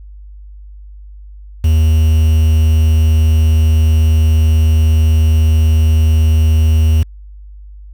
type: tone with quantisation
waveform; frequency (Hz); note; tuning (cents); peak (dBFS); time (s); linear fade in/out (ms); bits
triangle; 79.1; D#2; +29; -5; 1.64-7.03; 5; 5
effects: added 50 Hz sine -31 dBFS peak until 7.93 s